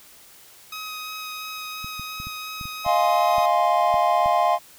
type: tone with vibrato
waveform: 15% pulse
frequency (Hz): 1262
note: D#6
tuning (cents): +24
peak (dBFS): -25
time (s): 0.72-3.46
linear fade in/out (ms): 5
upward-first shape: sine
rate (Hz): 2.9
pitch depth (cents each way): 9
type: clicks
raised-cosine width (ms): 5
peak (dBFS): -25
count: 10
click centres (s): 1.845 / 1.996 / 2.201 / 2.27 / 2.612 / 2.655 / 2.864 / 3.383 / 3.942 / 4.26
type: chord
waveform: triangle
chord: F minor seventh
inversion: third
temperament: equal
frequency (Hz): 622.3 / 698.5 / 830.6 / 1046.5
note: Eb5 / F5 / Ab5 / C6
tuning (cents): 0 / 0 / 0 / 0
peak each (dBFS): -23 / -18 / -22 / -21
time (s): 2.84-4.59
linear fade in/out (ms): 50
effects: white hiss -49 dBFS RMS until 4.78 s